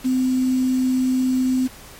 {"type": "tone with quantisation", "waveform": "sine", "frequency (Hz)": 257, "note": "C4", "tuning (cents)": -31, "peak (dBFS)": -16, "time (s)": [0.04, 1.68], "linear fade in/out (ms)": 20, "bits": 6, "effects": ["pink hiss -42 dBFS RMS until 1.99 s", "MP3 64 kbps"]}